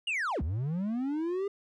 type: linear two-way sweep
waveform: triangle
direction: down then up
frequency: 2920 to 65.41 to 407.1 Hz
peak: -27 dBFS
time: 0.07-1.48 s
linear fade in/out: 5 ms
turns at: 0.42 s
effects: resampled to 24000 Hz